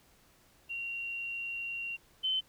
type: tone pair in turn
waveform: sine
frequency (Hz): 2756 / 3064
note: F7 / G7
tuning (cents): -24 / -40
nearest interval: major second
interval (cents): 184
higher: second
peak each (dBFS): -35 / -28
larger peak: second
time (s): 0.69-1.97 / 2.23-2.41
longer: first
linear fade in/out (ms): 20
effects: pink hiss -64 dBFS RMS until 2.48 s